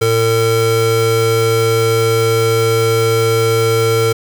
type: tone pair together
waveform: square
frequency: 113.12 / 452.5 Hz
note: A2 / A4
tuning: +48 / +48 cents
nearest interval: 2 octaves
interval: 2400 cents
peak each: -17 / -13 dBFS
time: 0.01-4.13 s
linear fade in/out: 10 ms
effects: none